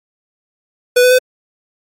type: tone with pitch steps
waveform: square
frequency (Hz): 493.9 / 500.8 / 507.8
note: B4 / B4 / B4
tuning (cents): 0 / +24 / +48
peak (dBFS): -7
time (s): 0.96-1.188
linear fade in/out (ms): 10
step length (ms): 76
effects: MP3 64 kbps